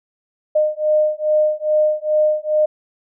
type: beating tone pair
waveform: sine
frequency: 610 / 612.4 Hz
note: D#5 / D#5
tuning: -34 / -28 cents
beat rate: 2.4 Hz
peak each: -17 dBFS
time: 0.55-2.66 s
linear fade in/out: 10 ms
effects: none